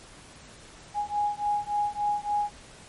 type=beating tone pair; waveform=sine; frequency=826 / 829.5 Hz; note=G#5 / G#5; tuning=-10 / -2 cents; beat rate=3.5 Hz; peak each=-28 / -28 dBFS; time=0.94-2.51 s; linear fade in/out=50 ms; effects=pink hiss -49 dBFS RMS until 2.88 s + MP3 48 kbps